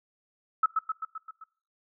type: tone with echo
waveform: sine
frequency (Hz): 1300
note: E6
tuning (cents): -24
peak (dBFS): -18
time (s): 0.63-0.66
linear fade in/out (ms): 5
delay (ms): 130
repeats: 6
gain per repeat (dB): -4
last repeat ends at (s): 1.44
effects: noise-tail reverb RT60 0.5 s tail -23 dB re dry